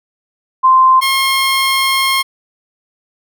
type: tone pair in turn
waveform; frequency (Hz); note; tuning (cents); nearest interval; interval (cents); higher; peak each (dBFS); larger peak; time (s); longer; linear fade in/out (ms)
sine / 15% pulse; 1042 / 1072.5; C6 / C6; -7 / +42; unison; 49; second; -5; neither; 0.63-1.01 / 1.01-2.23; second; 20
effects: none